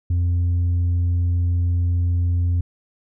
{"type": "tone with tanh clipping", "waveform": "triangle", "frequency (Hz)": 87.31, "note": "F2", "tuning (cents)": 0, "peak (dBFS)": -17, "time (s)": [0.1, 2.61], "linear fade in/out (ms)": 5, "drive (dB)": 7, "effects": []}